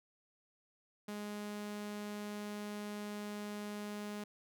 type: tone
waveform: sawtooth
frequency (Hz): 207.7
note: G#3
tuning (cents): 0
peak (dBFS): -37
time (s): 1.08-4.24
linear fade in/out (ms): 5
effects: none